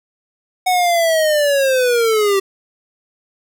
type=linear sweep; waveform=square; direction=down; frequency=743 to 384.4 Hz; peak=-13 dBFS; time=0.66-2.4 s; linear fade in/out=10 ms; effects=none